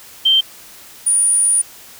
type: tone pair in turn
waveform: sine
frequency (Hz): 3136 / 9496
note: G7 / D9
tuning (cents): 0 / +18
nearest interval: octave + perfect fifth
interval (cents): 1918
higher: second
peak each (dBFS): -9 / -11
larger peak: first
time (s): 0.25-0.41 / 1.06-1.62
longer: second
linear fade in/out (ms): 10
effects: white hiss -40 dBFS RMS until 1.99 s